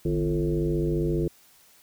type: tone with frequency modulation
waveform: sine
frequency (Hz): 248.4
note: B3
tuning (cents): +10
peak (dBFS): -22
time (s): 0.05-1.28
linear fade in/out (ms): 5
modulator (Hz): 94.8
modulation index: 2
effects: white hiss -57 dBFS RMS until 1.82 s